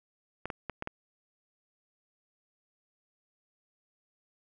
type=clicks; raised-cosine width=0.5 ms; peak=-20 dBFS; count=5; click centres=0.456 / 0.502 / 0.697 / 0.824 / 0.874 s; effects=none